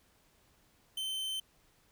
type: tone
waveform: 45% pulse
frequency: 3086 Hz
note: G7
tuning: 28 cents flat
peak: -34 dBFS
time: 0.97-1.4 s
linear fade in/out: 5 ms
effects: pink hiss -68 dBFS RMS until 1.91 s